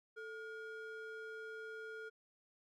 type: ring-modulated tone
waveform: triangle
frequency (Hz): 932.3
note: A#5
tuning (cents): 0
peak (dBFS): -40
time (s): 0.16-2.1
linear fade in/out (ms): 20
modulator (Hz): 492
effects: MP3 96 kbps